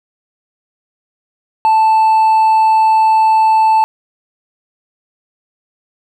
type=tone with hard clipping; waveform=sine; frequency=880 Hz; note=A5; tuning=in tune; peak=-8 dBFS; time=1.65-3.84 s; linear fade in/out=0 ms; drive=2 dB; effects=none